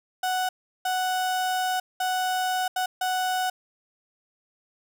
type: tone bursts at uneven times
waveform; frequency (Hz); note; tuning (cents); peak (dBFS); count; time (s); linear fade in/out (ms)
35% pulse; 741; F#5; +2; -22; 5; 0.23-0.49 / 0.85-1.8 / 2-2.68 / 2.76-2.86 / 3.01-3.5; 5
effects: none